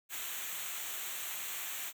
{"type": "noise with comb filter", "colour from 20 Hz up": "white", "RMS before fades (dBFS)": -40, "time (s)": [0.09, 1.93], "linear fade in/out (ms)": 50, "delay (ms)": 0.2, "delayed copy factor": -0.75, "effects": []}